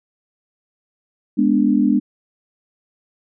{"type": "chord", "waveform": "sine", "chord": "G# diminished", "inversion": "none", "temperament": "equal", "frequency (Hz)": [207.7, 246.9, 293.7], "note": ["G#3", "B3", "D4"], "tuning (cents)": [0, 0, 0], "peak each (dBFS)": -17, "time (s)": [1.37, 2], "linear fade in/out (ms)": 20, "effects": []}